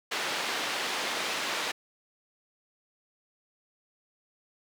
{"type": "band-pass noise", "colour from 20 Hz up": "white", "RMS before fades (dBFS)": -32, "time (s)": [0.11, 1.72], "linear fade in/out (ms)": 10, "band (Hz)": [310, 3500], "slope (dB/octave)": 12, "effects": []}